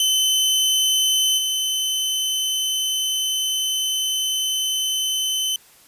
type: tone with level steps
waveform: sawtooth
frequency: 3050 Hz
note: G7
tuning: 48 cents flat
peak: -13 / -17 dBFS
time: 0-5.56 s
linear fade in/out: 2 ms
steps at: 1.37 s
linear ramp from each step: 20 ms
effects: white hiss -51 dBFS RMS until 5.87 s + resampled to 32000 Hz